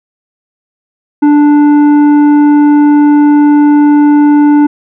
triangle tone with tanh clipping, 293.7 Hz, D4, in tune, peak -4 dBFS, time 1.22-4.67 s, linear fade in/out 10 ms, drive 13 dB, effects none

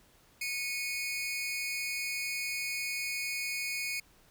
sawtooth tone pair together, 2200 / 2469 Hz, C#7 / D#7, -14 / -14 cents, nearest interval major second, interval 200 cents, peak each -32 / -33 dBFS, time 0.41-4 s, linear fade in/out 5 ms, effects pink hiss -63 dBFS RMS until 4.3 s

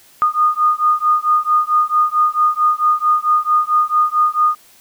sine beating tone pair, 1225 / 1229.5 Hz, D#6 / D#6, -27 / -21 cents, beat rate 4.5 Hz, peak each -15 dBFS, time 0.22-4.55 s, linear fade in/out 0 ms, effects white hiss -48 dBFS RMS until 4.8 s

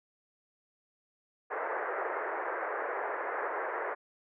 pink band-pass noise, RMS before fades -35 dBFS, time 1.5-3.95 s, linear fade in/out 20 ms, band 390 to 1900 Hz, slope 48 dB/octave, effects none

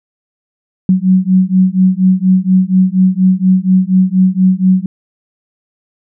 sine beating tone pair, 184.4 / 188.6 Hz, F#3 / F#3, -6 / +33 cents, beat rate 4.2 Hz, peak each -10 dBFS, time 0.89-4.86 s, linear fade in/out 2 ms, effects none

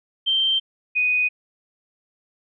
sine tone pair in turn, 3136 / 2489 Hz, G7 / D#7, 0 / 0 cents, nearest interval major third, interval 400 cents, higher first, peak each -17 dBFS, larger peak neither, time 0.26-0.6 / 0.95-1.29 s, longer neither, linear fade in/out 20 ms, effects none

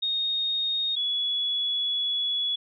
sine tone pair in turn, 3712 / 3389 Hz, A#7 / G#7, -8 / +34 cents, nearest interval major second, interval 158 cents, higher first, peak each -24 / -24 dBFS, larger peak neither, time 0.02-0.96 / 0.96-2.56 s, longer second, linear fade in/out 10 ms, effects none

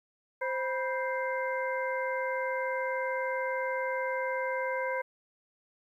harmonic tone with a mistuned harmonic, 523.3 Hz, C5, in tune, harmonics 1 / 2 / 3 / 4, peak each -32 / -35 / -37 / -38 dBFS, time 0.41-5.02 s, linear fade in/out 10 ms, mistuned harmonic 2, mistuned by -120 cents, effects 11-bit

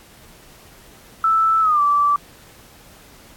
sine tone with pitch glide, 1318.5 to 1161.2 Hz, E6 to D6, 0 to -20 cents, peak -13 dBFS, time 1.24-2.16 s, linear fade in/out 2 ms, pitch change -220 cents, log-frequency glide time 1.61-1.81 s, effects pink hiss -47 dBFS RMS until 3.36 s + AAC 64 kbps

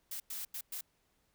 blue noise bursts at uneven times, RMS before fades -41 dBFS, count 4, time 0.11-0.2 / 0.3-0.45 / 0.54-0.61 / 0.72-0.81 s, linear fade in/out 5 ms, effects pink hiss -75 dBFS RMS until 1.34 s

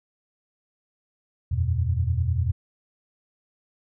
sine chord, E suspended second, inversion none, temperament equal with one note detuned, 82.41 / 92.5 / 120.79 Hz, E2 / F#2 / B2, 0 / 0 / -38 cents, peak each -24 / -26 / -26 dBFS, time 1.51-2.52 s, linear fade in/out 10 ms, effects none

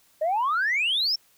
sine exponential sweep, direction up, 597 to 5570 Hz, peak -20 dBFS, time 0.21-1.16 s, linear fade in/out 10 ms, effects tanh soft clip ceiling -18 dBFS + white hiss -61 dBFS RMS until 1.37 s

